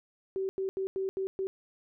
sine tone bursts at uneven times, 383.4 Hz, G4, 38 cents flat, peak -29 dBFS, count 6, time 0.36-0.49 / 0.58-0.69 / 0.77-0.87 / 0.96-1.09 / 1.17-1.27 / 1.39-1.47 s, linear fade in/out 0 ms, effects none

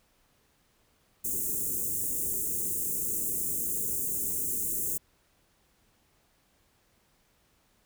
white band-stop noise, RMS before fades -31 dBFS, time 1.24-4.98 s, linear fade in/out 10 ms, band 460 to 6900 Hz, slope 48 dB/octave, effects pink hiss -68 dBFS RMS until 7.85 s

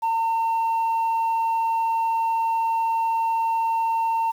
sine tone, 908 Hz, A#5, 46 cents flat, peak -17 dBFS, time 0.02-4.32 s, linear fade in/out 20 ms, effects tanh soft clip ceiling -19 dBFS + 8-bit

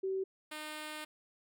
sine / 5% pulse tone pair in turn, 382.5 / 305.8 Hz, G4 / D#4, -42 / -30 cents, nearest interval major third, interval 388 cents, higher first, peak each -32 / -30 dBFS, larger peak second, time 0.03-0.24 / 0.51-1.05 s, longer second, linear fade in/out 10 ms, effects none

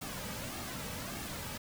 pink noise with flanger, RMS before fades -41 dBFS, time 0.01-1.58 s, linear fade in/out 10 ms, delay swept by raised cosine 2 to 2.88 ms, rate 1.7 Hz, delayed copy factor -0.55, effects none

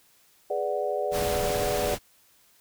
sine chord, G# half-diminished seventh, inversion none, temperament equal, 415.3 / 493.9 / 587.3 / 740 Hz, G#4 / B4 / D5 / F#5, 0 / 0 / 0 / 0 cents, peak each -31 / -32 / -29 / -32 dBFS, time 0.5-1.95 s, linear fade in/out 5 ms
pink noise, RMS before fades -31 dBFS, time 1.11-1.99 s, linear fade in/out 50 ms
effects white hiss -61 dBFS RMS until 2.6 s

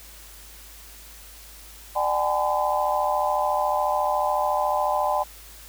sine tone cluster, 599 / 770 / 844 / 1015 Hz, D5 / G5 / G#5 / B5, +34 / -31 / +28 / +47 cents, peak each -26 dBFS, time 1.95-5.24 s, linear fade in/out 20 ms, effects added 52 Hz sine -47 dBFS peak until 5.68 s + white hiss -46 dBFS RMS until 5.68 s

